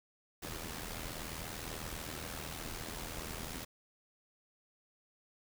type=noise with amplitude modulation; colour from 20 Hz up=pink; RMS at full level=-40 dBFS; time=0.42-3.65 s; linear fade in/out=10 ms; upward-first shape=sine; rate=80.4 Hz; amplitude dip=65%; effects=none